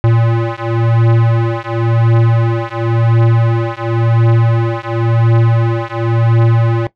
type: beating tone pair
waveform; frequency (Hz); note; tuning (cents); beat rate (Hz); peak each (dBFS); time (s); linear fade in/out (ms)
square; 114.7 / 115.64; A#2 / A#2; -28 / -13; 0.94; -14; 0.04-6.87; 0
effects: noise-tail reverb RT60 0.1 s tail -17 dB re dry + low-pass 2000 Hz 12 dB/octave